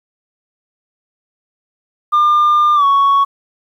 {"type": "tone with pitch glide", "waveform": "sine", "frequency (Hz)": [1200, 1113.2], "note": ["D6", "C#6"], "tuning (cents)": [37, 7], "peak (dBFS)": -6, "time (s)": [2.12, 3.25], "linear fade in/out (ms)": 20, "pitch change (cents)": -130, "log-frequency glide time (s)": [2.75, 2.85], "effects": ["tanh soft clip ceiling -7 dBFS", "8-bit"]}